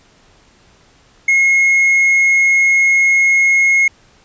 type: tone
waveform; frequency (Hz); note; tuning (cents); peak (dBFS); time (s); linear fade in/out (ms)
triangle; 2162; C#7; -44; -7; 1.28-3.88; 5
effects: pink hiss -50 dBFS RMS until 4.24 s + resampled to 16000 Hz